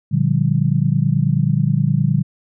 sine chord, G minor seventh, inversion first, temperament just, 117.6 / 147 / 176.4 / 196 Hz, Bb2 / D3 / F3 / G3, +16 / +2 / +18 / 0 cents, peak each -20 / -16 / -21 / -22 dBFS, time 0.11-2.23 s, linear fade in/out 20 ms, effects none

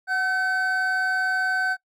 triangle tone pair together, 741 / 1528.1 Hz, F#5 / G6, +2 / -45 cents, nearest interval octave + minor second, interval 1253 cents, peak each -26 / -20 dBFS, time 0.07-1.77 s, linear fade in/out 50 ms, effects noise-tail reverb RT60 0.1 s tail -21 dB re dry

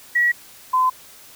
sine tone pair in turn, 1923 / 1022.8 Hz, B6 / C6, -47 / -40 cents, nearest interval major seventh, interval 1093 cents, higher first, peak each -14 dBFS, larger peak neither, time 0.15-0.32 / 0.73-0.9 s, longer neither, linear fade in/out 10 ms, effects white hiss -45 dBFS RMS until 1.35 s

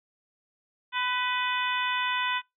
harmonic tone with a mistuned harmonic, 500 Hz, B4, 21 cents sharp, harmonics 2 / 3 / 4 / 5 / 6 / 7, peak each -30 / -32 / -33 / -34 / -35 / -35 dBFS, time 0.92-2.42 s, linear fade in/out 50 ms, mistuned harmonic 4, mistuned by -31 cents, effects noise-tail reverb RT60 0.2 s tail -25 dB re dry

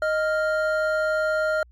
triangle tone pair together, 622.3 / 1397 Hz, D#5 / F6, 0 / 0 cents, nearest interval octave + major second, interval 1400 cents, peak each -20 / -23 dBFS, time 0.02-1.63 s, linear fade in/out 2 ms, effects added 60 Hz sine -49 dBFS peak until 1.71 s + MP3 64 kbps

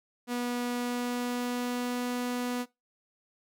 sawtooth tone with pitch glide, 243.5 to 245.9 Hz, B3 to B3, -24 to -7 cents, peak -26 dBFS, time 0.27-2.66 s, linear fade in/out 50 ms, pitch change +17 cents, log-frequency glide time 0.66-2.06 s, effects noise-tail reverb RT60 0.2 s tail -19 dB re dry

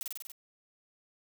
blue noise with echo, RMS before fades -35 dBFS, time 0.01-0.03 s, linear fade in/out 0 ms, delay 48 ms, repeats 6, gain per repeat -2 dB, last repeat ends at 0.318 s, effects none

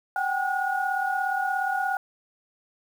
sine tone cluster, 760 / 797 / 1447 Hz, F#5 / G5 / F#6, +46 / +28 / -39 cents, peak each -28 dBFS, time 0.16-1.97 s, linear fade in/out 2 ms, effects 8-bit

